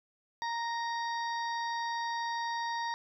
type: harmonic tone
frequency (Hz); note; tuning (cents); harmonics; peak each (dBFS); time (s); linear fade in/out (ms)
932.3; A#5; 0; 1 / 2 / 4 / 5 / 6; -33 / -39 / -45 / -47 / -49; 0.42-2.94; 0
effects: 12-bit